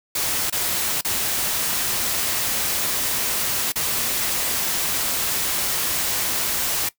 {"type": "noise with dropouts", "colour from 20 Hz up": "white", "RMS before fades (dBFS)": -23, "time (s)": [0.15, 6.89], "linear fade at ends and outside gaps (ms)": 5, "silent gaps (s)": [[0.5, 0.524], [1.011, 1.047], [3.721, 3.757]], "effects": ["noise-tail reverb RT60 0.1 s tail -18 dB re dry"]}